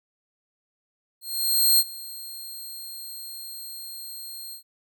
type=tone with ADSR envelope; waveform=10% pulse; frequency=4217 Hz; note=C8; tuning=13 cents sharp; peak=-8 dBFS; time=1.21-4.63 s; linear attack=580 ms; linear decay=44 ms; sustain=-21 dB; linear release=100 ms; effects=none